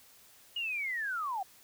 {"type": "linear sweep", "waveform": "sine", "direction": "down", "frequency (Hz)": [2899, 726], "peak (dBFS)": -32, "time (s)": [0.56, 1.43], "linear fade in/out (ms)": 5, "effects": ["white hiss -59 dBFS RMS until 1.63 s"]}